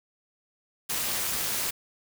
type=noise with amplitude modulation; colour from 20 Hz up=white; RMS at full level=-26 dBFS; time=0.89-1.71 s; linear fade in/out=10 ms; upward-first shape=sine; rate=292 Hz; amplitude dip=75%; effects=none